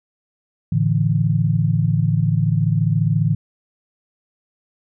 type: chord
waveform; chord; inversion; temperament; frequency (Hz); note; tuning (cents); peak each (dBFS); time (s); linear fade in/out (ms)
sine; A suspended fourth; none; equal with one note detuned; 110 / 144.39 / 164.81; A2 / D3 / E3; 0 / -29 / 0; -19; 0.72-3.35; 5
effects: none

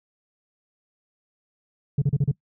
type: tone bursts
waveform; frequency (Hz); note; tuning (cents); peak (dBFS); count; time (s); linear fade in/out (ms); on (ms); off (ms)
sine; 141.3; C#3; +34; -14; 5; 1.98-2.315; 5; 39; 35
effects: noise-tail reverb RT60 0.1 s tail -23 dB re dry + tanh soft clip ceiling -16 dBFS

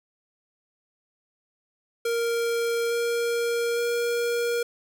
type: tone with pitch steps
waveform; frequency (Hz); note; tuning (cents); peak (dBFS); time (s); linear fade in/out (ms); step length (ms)
square; 466.2 / 469.7 / 473.3; A#4 / A#4 / A#4; 0 / +13 / +26; -24; 2.05-4.63; 5; 860
effects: none

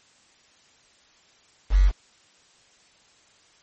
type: tone with quantisation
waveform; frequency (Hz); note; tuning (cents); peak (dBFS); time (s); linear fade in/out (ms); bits
sine; 46.9; F#1; +24; -13; 1.7-1.92; 50; 6
effects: white hiss -58 dBFS RMS until 3.62 s + MP3 32 kbps

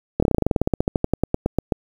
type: slowing click train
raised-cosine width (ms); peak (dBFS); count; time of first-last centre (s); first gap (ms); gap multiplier
2; -4; 24; 0.2-1.722; 25; 1.08
effects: 7-bit

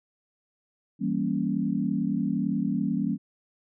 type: chord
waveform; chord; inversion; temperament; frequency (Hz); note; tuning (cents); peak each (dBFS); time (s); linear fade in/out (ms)
sine; E diminished seventh; none; equal with one note detuned; 164.81 / 196 / 233.9 / 277.2; E3 / G3 / Bb3 / Db4; 0 / 0 / +6 / 0; -32 / -28 / -29 / -30; 0.99-3.18; 50
effects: none

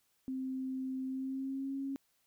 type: tone with pitch glide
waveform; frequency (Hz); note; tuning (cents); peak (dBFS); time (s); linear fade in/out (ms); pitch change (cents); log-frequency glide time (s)
sine; 261.6 to 272.9; C4 to C#4; 0 to -27; -35; 0.28-1.96; 0; +73; 1.05-1.76
effects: white hiss -75 dBFS RMS until 2.26 s

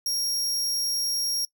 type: tone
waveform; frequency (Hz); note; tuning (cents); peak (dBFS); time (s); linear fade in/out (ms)
sawtooth; 5590; F8; +1; -22; 0.06-1.45; 2
effects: noise-tail reverb RT60 0.1 s tail -23 dB re dry

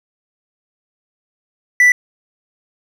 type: tone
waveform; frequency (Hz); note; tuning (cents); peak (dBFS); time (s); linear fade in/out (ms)
triangle; 1975; B6; 0; -5; 1.8-1.92; 2
effects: none

